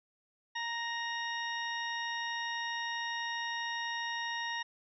harmonic tone with a mistuned harmonic, 932.3 Hz, A#5, in tune, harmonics 1 / 2 / 3 / 4 / 6, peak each -39 / -37 / -45 / -43 / -47 dBFS, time 0.55-4.63 s, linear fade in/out 10 ms, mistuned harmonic 3, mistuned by +33 cents, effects none

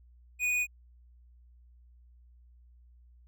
sine tone with tanh clipping, 2472 Hz, D#7, 12 cents flat, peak -28 dBFS, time 0.39-0.67 s, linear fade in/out 50 ms, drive 12 dB, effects added 60 Hz sine -55 dBFS peak until 3.27 s

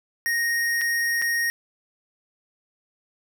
square tone with dropouts, 1864.7 Hz, A#6, in tune, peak -22 dBFS, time 0.26-1.5 s, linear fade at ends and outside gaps 0 ms, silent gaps 0.812-0.816 / 1.217-1.222 s, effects none

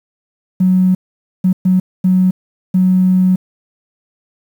triangle tone bursts at uneven times, 185 Hz, F#3, in tune, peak -4 dBFS, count 5, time 0.6-0.95 / 1.44-1.53 / 1.65-1.8 / 2.04-2.31 / 2.74-3.36 s, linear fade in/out 10 ms, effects tanh soft clip ceiling -6 dBFS + 7-bit

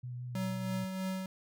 sine tone with vibrato, 123.47 Hz, B2, in tune, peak -38 dBFS, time 0.03-0.85 s, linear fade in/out 10 ms, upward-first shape triangle, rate 5.9 Hz, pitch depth 19 cents each way
square tone with tremolo, 188.6 Hz, F#3, 33 cents sharp, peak -33 dBFS, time 0.35-1.26 s, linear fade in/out 2 ms, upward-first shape triangle, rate 3.1 Hz, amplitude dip 45%
effects none

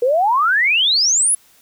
sine exponential sweep, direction up, 467.8 to 10980 Hz, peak -12 dBFS, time 0.02-1.35 s, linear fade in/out 5 ms, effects white hiss -52 dBFS RMS until 1.61 s

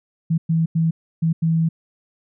sine tone bursts at uneven times, 163.2 Hz, E3, 17 cents flat, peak -15 dBFS, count 5, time 0.3-0.38 / 0.49-0.66 / 0.75-0.91 / 1.22-1.33 / 1.42-1.69 s, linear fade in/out 10 ms, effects none

